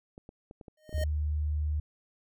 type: clicks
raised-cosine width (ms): 2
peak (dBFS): -33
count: 9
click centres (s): 0.179 / 0.291 / 0.511 / 0.612 / 0.682 / 0.893 / 0.928 / 0.981 / 1.014
type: tone with exponential growth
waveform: square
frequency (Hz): 617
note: D#5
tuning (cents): -15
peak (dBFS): -31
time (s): 0.77-1.04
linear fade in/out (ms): 5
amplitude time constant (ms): 58
type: tone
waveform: sine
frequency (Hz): 75.3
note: D2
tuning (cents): +44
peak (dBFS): -27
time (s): 0.94-1.8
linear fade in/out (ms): 5
effects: none